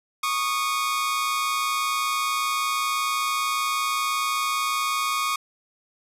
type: tone pair together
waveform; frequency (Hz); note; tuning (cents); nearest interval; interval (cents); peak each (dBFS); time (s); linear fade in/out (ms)
sawtooth; 1108.7 / 1228.7; C#6 / D#6; 0 / -22; major second; 178; -22; 0.23-5.36; 5
effects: resampled to 32000 Hz